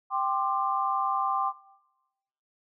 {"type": "chord", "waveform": "sine", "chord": "G suspended fourth", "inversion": "none", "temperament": "equal with one note detuned", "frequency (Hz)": [784, 1046.5, 1186.3], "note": ["G5", "C6", "D6"], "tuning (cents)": [0, 0, 17], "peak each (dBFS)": -29, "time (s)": [0.1, 1.53], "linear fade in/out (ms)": 50, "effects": ["noise-tail reverb RT60 1.0 s tail -19 dB re dry"]}